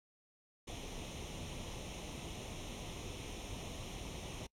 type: noise with comb filter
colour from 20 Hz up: pink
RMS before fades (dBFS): -45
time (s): 0.67-4.47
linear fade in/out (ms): 10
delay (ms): 0.32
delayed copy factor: +0.7
effects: noise-tail reverb RT60 0.1 s tail -24 dB re dry + low-pass 8000 Hz 12 dB/octave